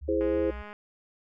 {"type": "tone with vibrato", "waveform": "sine", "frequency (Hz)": 67.7, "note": "C#2", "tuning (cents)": -40, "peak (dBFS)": -36, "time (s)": [0.01, 0.63], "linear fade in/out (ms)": 20, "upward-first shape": "sine", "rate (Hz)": 3.2, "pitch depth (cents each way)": 160}
{"type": "chord", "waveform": "sine", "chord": "E augmented", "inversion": "none", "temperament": "equal", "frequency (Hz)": [329.6, 415.3, 523.3], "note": ["E4", "G#4", "B#4"], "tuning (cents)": [0, 0, 0], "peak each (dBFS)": -28, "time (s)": [0.08, 0.51], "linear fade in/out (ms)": 10}
{"type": "click train", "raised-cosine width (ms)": 0.5, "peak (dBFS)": -29, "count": 109, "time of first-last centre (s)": [0.21, 0.729], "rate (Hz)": 208}
{"effects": []}